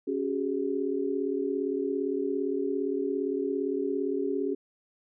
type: chord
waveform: sine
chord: C# suspended fourth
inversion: none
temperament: equal with one note detuned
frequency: 277.2 / 377.8 / 415.3 Hz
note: C#4 / F#4 / G#4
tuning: 0 / +36 / 0 cents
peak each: -31 dBFS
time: 0.07-4.55 s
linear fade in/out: 10 ms
effects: none